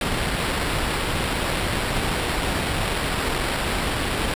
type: noise with sample-and-hold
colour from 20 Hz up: pink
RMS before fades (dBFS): -24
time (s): 0.01-4.34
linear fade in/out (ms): 2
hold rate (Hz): 6300
effects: resampled to 32000 Hz